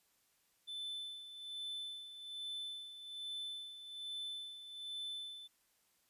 triangle tone with tremolo, 3520 Hz, A7, in tune, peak -39 dBFS, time 0.67-5.48 s, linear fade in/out 20 ms, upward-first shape sine, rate 1.2 Hz, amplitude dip 65%, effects white hiss -75 dBFS RMS until 6.09 s + resampled to 32000 Hz

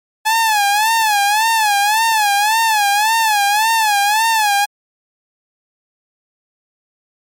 sawtooth tone with vibrato, 855 Hz, A5, 50 cents flat, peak -8 dBFS, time 0.25-4.66 s, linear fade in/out 20 ms, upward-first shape sine, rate 1.8 Hz, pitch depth 110 cents each way, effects MP3 64 kbps

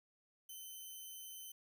5% pulse tone, 3062 Hz, G7, 41 cents flat, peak -40 dBFS, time 0.49-1.52 s, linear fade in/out 5 ms, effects none

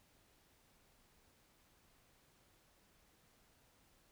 silence, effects pink hiss -71 dBFS RMS until 4.11 s

